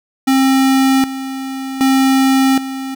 square tone with tremolo, 266.6 Hz, C4, 33 cents sharp, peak -10 dBFS, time 0.27-2.95 s, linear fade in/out 10 ms, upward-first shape square, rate 0.65 Hz, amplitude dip 75%, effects none

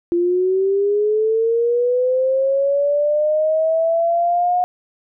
sine linear sweep, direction up, 342.2 to 724 Hz, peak -14 dBFS, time 0.12-4.64 s, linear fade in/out 0 ms, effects none

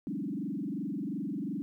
sine tone with frequency modulation, 242.3 Hz, B3, 33 cents flat, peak -32 dBFS, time 0.07-1.62 s, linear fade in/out 0 ms, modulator 22.8 Hz, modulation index 2.9, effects 12-bit

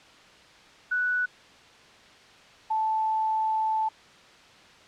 sine tone pair in turn, 1480 / 876 Hz, F#6 / A5, 0 / -8 cents, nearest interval major sixth, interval 908 cents, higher first, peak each -23 dBFS, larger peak neither, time 0.91-1.26 / 2.7-3.89 s, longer second, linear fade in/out 10 ms, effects white hiss -52 dBFS RMS until 4.87 s + low-pass 4000 Hz 12 dB/octave

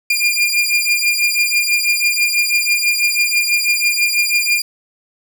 sawtooth beating tone pair, 2404 / 2410.1 Hz, D7 / D7, +40 / +44 cents, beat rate 6.1 Hz, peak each -13 dBFS, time 0.1-4.62 s, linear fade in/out 5 ms, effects none

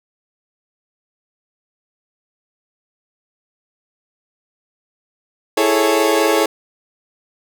30% pulse chord, A major seventh, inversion second, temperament equal, 329.6 / 415.3 / 440 / 554.4 Hz, E4 / G#4 / A4 / C#5, 0 / 0 / 0 / 0 cents, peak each -16 dBFS, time 5.57-6.46 s, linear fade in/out 5 ms, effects none

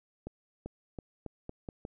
accelerating click train, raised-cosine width 2 ms, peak -26 dBFS, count 7, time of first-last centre 0.27-1.851 s, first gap 390 ms, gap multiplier 0.84, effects none

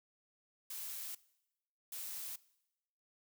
blue noise bursts at uneven times, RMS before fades -44 dBFS, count 2, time 0.7-1.15 / 1.92-2.36 s, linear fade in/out 5 ms, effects noise-tail reverb RT60 0.9 s tail -21 dB re dry

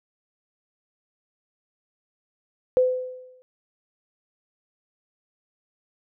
sine tone with exponential decay, 508 Hz, B4, 49 cents sharp, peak -13 dBFS, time 2.77-3.42 s, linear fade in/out 0 ms, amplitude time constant 140 ms, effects none

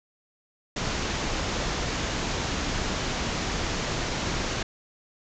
pink low-pass noise, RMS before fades -29 dBFS, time 0.76-4.63 s, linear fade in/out 5 ms, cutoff 7200 Hz, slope 96 dB/octave, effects none

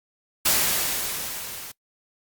white noise with level ramp, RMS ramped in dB -19 to -38 dBFS, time 0.45-1.72 s, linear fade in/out 10 ms, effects noise-tail reverb RT60 0.1 s tail -22 dB re dry + Opus 48 kbps

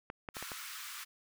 clicks, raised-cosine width 0.5 ms, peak -25 dBFS, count 5, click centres 0.101 / 0.288 / 0.368 / 0.426 / 0.518 s
pink high-pass noise, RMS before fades -45 dBFS, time 0.34-1.05 s, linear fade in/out 20 ms, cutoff 1100 Hz, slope 48 dB/octave
effects none

